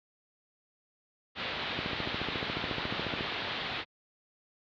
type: low-pass noise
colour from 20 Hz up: white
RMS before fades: -36 dBFS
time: 1.35-3.85 s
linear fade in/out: 50 ms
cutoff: 4000 Hz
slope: 48 dB/octave
type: click train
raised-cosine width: 2 ms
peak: -21 dBFS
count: 21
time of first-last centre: 1.79-3.208 s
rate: 14.1 Hz
effects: high-pass 60 Hz 12 dB/octave